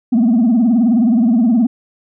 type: tone with vibrato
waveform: sine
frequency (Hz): 233.1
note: A#3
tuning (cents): 0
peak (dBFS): -7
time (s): 0.12-1.67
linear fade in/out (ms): 10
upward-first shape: sine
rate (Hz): 19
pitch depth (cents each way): 160
effects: tanh soft clip ceiling -7 dBFS